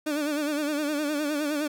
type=tone with vibrato; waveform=30% pulse; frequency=296.5 Hz; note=D4; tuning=17 cents sharp; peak=-23 dBFS; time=0.06-1.68 s; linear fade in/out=10 ms; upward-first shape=sine; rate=9.7 Hz; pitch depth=74 cents each way; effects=none